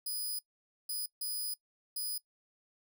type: tone bursts at uneven times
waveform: 10% pulse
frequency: 4978 Hz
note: D#8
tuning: in tune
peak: -28 dBFS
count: 4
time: 0.06-0.39 / 0.89-1.06 / 1.21-1.54 / 1.96-2.18 s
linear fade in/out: 5 ms
effects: noise-tail reverb RT60 0.1 s tail -21 dB re dry